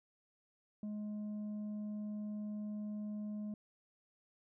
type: tone with tanh clipping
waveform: sine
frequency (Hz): 209.9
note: G#3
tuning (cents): +19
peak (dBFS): -40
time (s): 0.83-3.54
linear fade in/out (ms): 2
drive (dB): 4
effects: none